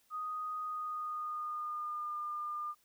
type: tone with pitch glide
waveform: sine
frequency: 1244.5 to 1204.2 Hz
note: D#6 to D6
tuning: 0 to +43 cents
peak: -36 dBFS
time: 0.1-2.75 s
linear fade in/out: 50 ms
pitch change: -57 cents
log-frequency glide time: 0.6-2.2 s
effects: white hiss -71 dBFS RMS until 2.84 s